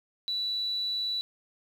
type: tone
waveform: sine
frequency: 3951 Hz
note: B7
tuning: in tune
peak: -28 dBFS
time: 0.28-1.21 s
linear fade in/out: 0 ms
effects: 9-bit